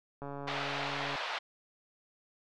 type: click train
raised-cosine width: 1 ms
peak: -28 dBFS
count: 133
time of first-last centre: 0.22-1.156 s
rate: 141 Hz
type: band-pass noise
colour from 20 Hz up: pink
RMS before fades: -37 dBFS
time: 0.47-1.39 s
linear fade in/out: 10 ms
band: 620 to 4000 Hz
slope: 24 dB/octave
effects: none